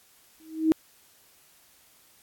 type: tone with exponential growth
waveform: sine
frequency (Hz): 317.8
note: D#4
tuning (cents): +37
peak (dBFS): -14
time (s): 0.4-0.72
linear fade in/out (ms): 0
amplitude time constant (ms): 69
effects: white hiss -59 dBFS RMS until 2.22 s + AAC 64 kbps